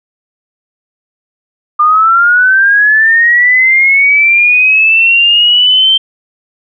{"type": "linear sweep", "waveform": "sine", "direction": "up", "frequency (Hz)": [1197, 3136], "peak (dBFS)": -4, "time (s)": [1.79, 5.98], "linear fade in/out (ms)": 10, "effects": []}